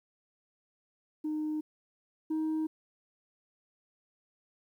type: tone pair in turn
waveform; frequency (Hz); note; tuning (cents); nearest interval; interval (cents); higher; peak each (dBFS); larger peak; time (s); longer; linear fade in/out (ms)
sine; 306.9 / 314.3; D#4 / D#4; -24 / +18; unison; 42; second; -29 / -26; second; 1.24-1.61 / 2.3-2.67; neither; 10
effects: tanh soft clip ceiling -28 dBFS + 11-bit